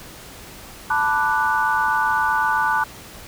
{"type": "chord", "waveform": "sine", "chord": "B minor seventh", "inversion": "third", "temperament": "equal", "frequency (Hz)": [880, 987.8, 1174.7, 1480], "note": ["A5", "B5", "D6", "F#6"], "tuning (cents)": [0, 0, 0, 0], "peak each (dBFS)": [-21, -25, -24, -21], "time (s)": [0.9, 2.84], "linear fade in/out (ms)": 5, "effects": ["pink hiss -40 dBFS RMS until 3.27 s"]}